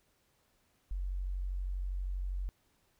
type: tone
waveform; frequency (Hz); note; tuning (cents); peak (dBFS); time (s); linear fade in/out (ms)
sine; 46.26; F#1; 0; -33; 0.91-2.49; 0
effects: pink hiss -73 dBFS RMS until 2.99 s